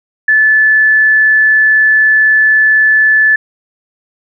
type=tone; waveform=sine; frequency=1738 Hz; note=A6; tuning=22 cents flat; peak=-5 dBFS; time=0.28-3.36 s; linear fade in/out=5 ms; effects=none